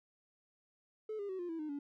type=tone with pitch steps; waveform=triangle; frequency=432.7 / 403.7 / 376.7 / 351.5 / 327.9 / 306 / 285.5 Hz; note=A4 / G#4 / F#4 / F4 / E4 / D#4 / D4; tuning=-29 / -49 / +31 / +11 / -9 / -29 / -49 cents; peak=-35 dBFS; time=1.09-1.79 s; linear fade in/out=5 ms; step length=100 ms; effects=tanh soft clip ceiling -34 dBFS